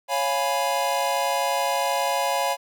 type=chord; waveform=square; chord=C# dominant seventh; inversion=none; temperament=equal; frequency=554.4 / 698.5 / 830.6 / 987.8 Hz; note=C#5 / E#5 / G#5 / B5; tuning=0 / 0 / 0 / 0 cents; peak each=-28 dBFS; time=0.08-2.57 s; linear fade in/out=50 ms; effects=none